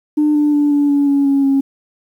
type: tone with pitch steps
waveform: sine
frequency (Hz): 300 / 296 / 292.1 / 288.3 / 284.5 / 280.7 / 277 / 273.4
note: D4 / D4 / D4 / D4 / C#4 / C#4 / C#4 / C#4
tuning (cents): +37 / +14 / -9 / -32 / +45 / +22 / -1 / -24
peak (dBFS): -9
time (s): 0.17-1.61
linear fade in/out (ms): 10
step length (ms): 180
effects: tanh soft clip ceiling -7 dBFS + 8-bit